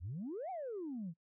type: exponential two-way sweep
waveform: sine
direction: up then down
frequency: 75.5 to 784 to 154.1 Hz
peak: -38 dBFS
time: 0-1.14 s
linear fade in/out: 50 ms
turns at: 0.5 s
effects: noise-tail reverb RT60 0.1 s tail -25 dB re dry + tanh soft clip ceiling -36 dBFS